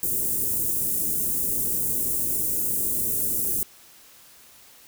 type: band-stop noise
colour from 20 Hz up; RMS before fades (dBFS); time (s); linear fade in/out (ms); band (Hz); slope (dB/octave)
white; -25; 0.03-3.63; 0; 430 to 8500; 24
effects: white hiss -51 dBFS RMS until 4.87 s